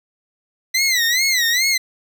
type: tone with vibrato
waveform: 20% pulse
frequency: 2000 Hz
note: B6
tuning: 21 cents sharp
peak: -10 dBFS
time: 0.74-1.78 s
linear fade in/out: 10 ms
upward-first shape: sine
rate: 2.4 Hz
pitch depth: 150 cents each way
effects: none